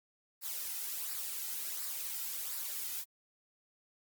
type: noise with flanger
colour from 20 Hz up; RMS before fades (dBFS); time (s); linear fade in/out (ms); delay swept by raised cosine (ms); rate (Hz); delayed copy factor
blue; -39; 0.41-3.05; 50; 0.31 to 1.81; 1.4; -0.5
effects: Opus 48 kbps